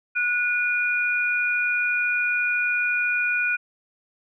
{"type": "tone pair together", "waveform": "sine", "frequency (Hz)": [1463, 2437], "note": ["F#6", "D#7"], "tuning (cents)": [-20, -37], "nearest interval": "major sixth", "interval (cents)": 883, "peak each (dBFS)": -23, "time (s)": [0.15, 3.57], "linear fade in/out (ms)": 20, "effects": []}